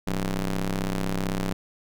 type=ring-modulated tone; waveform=sawtooth; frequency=98.1 Hz; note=G2; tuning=2 cents sharp; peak=-18 dBFS; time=0.07-1.53 s; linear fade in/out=5 ms; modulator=80.3 Hz; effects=none